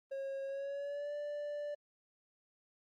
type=tone with pitch glide; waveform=triangle; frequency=544 to 586.4 Hz; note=C#5 to D5; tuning=-33 to -3 cents; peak=-36 dBFS; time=0.11-1.75 s; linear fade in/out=10 ms; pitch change=+130 cents; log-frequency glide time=0.45-1.14 s; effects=Opus 24 kbps